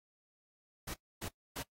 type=noise bursts; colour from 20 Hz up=pink; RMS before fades=-41 dBFS; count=3; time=0.87-1.629 s; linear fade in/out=10 ms; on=73 ms; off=270 ms; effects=noise-tail reverb RT60 0.1 s tail -20 dB re dry + AAC 48 kbps